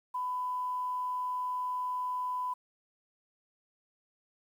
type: tone with quantisation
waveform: sine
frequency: 1000 Hz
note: B5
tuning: 21 cents sharp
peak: -31 dBFS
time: 0.14-2.54 s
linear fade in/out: 10 ms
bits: 10
effects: none